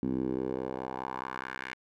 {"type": "tone with band-pass filter sweep", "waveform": "10% pulse", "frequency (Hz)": 64.7, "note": "C2", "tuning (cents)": -19, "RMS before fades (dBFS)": -35, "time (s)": [0.03, 1.74], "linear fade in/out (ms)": 0, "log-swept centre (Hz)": [250, 2000], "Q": 2.3, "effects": []}